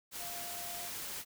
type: tone in noise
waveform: sine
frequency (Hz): 698.5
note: F5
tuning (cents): 0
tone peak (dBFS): -47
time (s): 0.18-0.91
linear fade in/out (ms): 50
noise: white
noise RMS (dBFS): -42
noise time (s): 0.11-1.25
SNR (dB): -8
effects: none